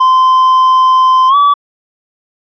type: tone with pitch glide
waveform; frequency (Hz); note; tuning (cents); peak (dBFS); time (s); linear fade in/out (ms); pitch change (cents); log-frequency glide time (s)
triangle; 1034 to 1147.3; C6 to D6; -21 to -41; -3; 0-1.54; 10; +180; 1.28-1.36
effects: resampled to 11025 Hz